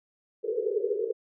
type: band-pass noise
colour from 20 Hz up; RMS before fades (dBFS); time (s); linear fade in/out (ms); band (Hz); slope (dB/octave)
white; -29; 0.43-1.13; 20; 390 to 480; 96
effects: none